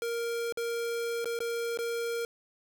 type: tone with dropouts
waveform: square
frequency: 466.9 Hz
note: A#4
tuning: 3 cents sharp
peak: -31 dBFS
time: 0.02-2.25 s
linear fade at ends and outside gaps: 1 ms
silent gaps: 0.524-0.573 / 1.245-1.256 / 1.39-1.404 / 1.774-1.788 s
effects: 10-bit